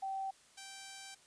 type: tone pair in turn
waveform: sine / 5% pulse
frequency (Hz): 774 / 780.3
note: G5 / G5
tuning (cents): -22 / -8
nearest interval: unison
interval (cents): 14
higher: second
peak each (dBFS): -36 / -36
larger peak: neither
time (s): 0.02-0.31 / 0.57-1.15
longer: second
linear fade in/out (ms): 10
effects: white hiss -64 dBFS RMS until 1.26 s + resampled to 22050 Hz